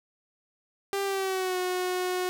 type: tone with pitch glide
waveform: sawtooth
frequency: 395.4 to 364.7 Hz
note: G4 to F#4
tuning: +15 to -25 cents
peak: -23 dBFS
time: 0.93-2.29 s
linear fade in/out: 0 ms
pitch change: -140 cents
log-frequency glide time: 1.04-1.58 s
effects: none